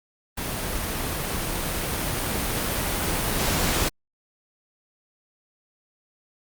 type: noise with level ramp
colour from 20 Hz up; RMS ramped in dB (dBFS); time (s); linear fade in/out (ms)
pink; -29 to -23; 0.37-3.89; 10
effects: Opus 32 kbps